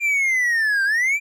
triangle linear two-way sweep, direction down then up, 2396 to 1559 to 2396 Hz, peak -15 dBFS, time 0-1.2 s, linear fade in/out 50 ms, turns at 0.84 s, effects none

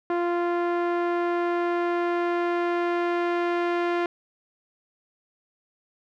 sawtooth tone with low-pass filter sweep, 347.3 Hz, F4, 10 cents flat, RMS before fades -25 dBFS, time 0.1-4.06 s, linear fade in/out 2 ms, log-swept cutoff 1400 to 2200 Hz, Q 0.97, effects none

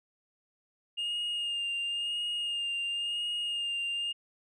sine tone with vibrato, 2829 Hz, F7, 22 cents sharp, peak -28 dBFS, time 0.97-4.13 s, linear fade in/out 20 ms, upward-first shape sine, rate 0.96 Hz, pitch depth 24 cents each way, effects tanh soft clip ceiling -29 dBFS

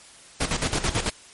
pink noise with tremolo, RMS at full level -23 dBFS, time 0.4-1.1 s, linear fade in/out 10 ms, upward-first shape square, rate 9.1 Hz, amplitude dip 70%, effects white hiss -48 dBFS RMS until 1.33 s + MP3 48 kbps

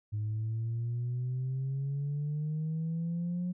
sine exponential sweep, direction up, 104.8 to 180.8 Hz, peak -29 dBFS, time 0.12-3.53 s, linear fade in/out 20 ms, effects tanh soft clip ceiling -28 dBFS

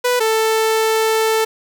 sawtooth tone pair in turn, 493.9 / 442.1 Hz, B4 / A4, 0 / +8 cents, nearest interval major second, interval 192 cents, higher first, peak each -10 dBFS, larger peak neither, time 0.04-0.2 / 0.2-1.45 s, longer second, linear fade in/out 10 ms, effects 7-bit

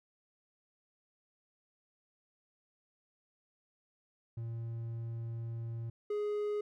triangle tone pair in turn, 115.3 / 416.6 Hz, A#2 / G#4, -19 / +5 cents, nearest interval octave + minor seventh, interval 2224 cents, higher second, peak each -35 / -30 dBFS, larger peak second, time 4.37-5.9 / 6.1-6.61 s, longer first, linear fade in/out 5 ms, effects none

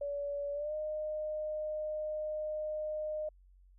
sine tone with pitch glide, 572 to 613.1 Hz, D5 to D#5, -46 to -26 cents, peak -34 dBFS, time 0.01-3.29 s, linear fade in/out 5 ms, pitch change +120 cents, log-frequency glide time 0.53-0.74 s, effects added 46 Hz sine -58 dBFS peak until 3.78 s

